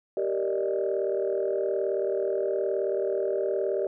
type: chord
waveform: sine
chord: Eb major seventh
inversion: first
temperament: just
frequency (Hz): 388.9 / 466.7 / 583.4 / 622.3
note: G4 / Bb4 / D5 / Eb5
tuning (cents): -14 / +2 / -12 / 0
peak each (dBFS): -27 / -31 / -30 / -32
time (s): 0.17-3.87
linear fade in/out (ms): 2
effects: tanh soft clip ceiling -16 dBFS